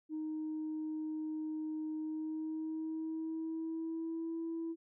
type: tone with pitch glide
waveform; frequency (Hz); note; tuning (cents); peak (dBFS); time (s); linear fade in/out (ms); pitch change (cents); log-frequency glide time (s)
sine; 311.1 to 329.6; D#4 to E4; 0 to 0; -35; 0.09-4.76; 50; +100; 1.97-4.38
effects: tanh soft clip ceiling -33 dBFS